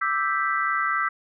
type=chord; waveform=sine; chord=E minor seventh; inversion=third; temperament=equal; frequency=1174.7 / 1318.5 / 1568 / 1975.5 Hz; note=D6 / E6 / G6 / B6; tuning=0 / 0 / 0 / 0 cents; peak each=-28 / -25 / -28 / -28 dBFS; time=0.01-1.09 s; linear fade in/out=10 ms; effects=none